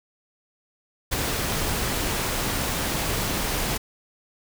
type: noise with ADSR envelope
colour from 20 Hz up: pink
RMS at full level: -24 dBFS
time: 1.11-3.78 s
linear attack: 18 ms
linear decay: 26 ms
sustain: -2 dB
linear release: 14 ms
effects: none